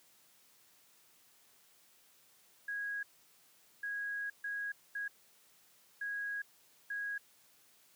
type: tone bursts at uneven times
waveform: sine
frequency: 1650 Hz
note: G#6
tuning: 12 cents flat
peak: -36 dBFS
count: 6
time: 2.68-3.03 / 3.83-4.3 / 4.44-4.72 / 4.95-5.08 / 6.01-6.42 / 6.9-7.18 s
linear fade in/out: 5 ms
effects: white hiss -66 dBFS RMS until 7.95 s + high-pass 100 Hz 12 dB/octave